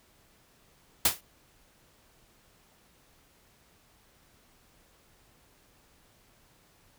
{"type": "noise with exponential decay", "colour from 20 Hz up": "white", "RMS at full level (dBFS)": -18, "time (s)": [1.05, 1.21], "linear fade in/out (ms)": 5, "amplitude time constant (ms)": 33, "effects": ["pink hiss -63 dBFS RMS until 6.98 s"]}